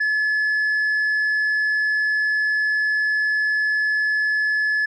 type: tone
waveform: sine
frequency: 1716 Hz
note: A6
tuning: 44 cents flat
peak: -15 dBFS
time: 0-4.86 s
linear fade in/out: 10 ms
effects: tanh soft clip ceiling -17 dBFS